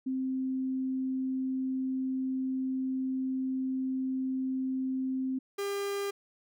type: tone pair in turn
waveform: sine / 45% pulse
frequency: 261.6 / 400.7 Hz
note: C4 / G4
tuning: 0 / +38 cents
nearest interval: perfect fifth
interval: 738 cents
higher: second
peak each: -29 / -31 dBFS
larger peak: first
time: 0.06-5.39 / 5.58-6.11 s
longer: first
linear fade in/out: 10 ms
effects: none